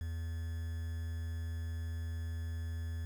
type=tone with quantisation; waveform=triangle; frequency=82.41 Hz; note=E2; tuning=in tune; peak=-34 dBFS; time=0.01-3.05 s; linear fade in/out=0 ms; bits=9; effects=none